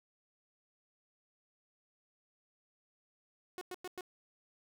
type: tone bursts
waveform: sawtooth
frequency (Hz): 364.8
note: F#4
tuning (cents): -24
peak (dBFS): -37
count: 4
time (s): 3.58-4.008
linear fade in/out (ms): 0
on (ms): 32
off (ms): 100
effects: none